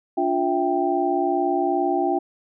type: tone cluster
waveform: sine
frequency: 290.5 / 353.1 / 661 / 784 Hz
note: D4 / F4 / E5 / G5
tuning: -19 / +19 / +5 / 0 cents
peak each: -26 / -23 / -27 / -23 dBFS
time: 0.17-2.19 s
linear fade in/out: 10 ms
effects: none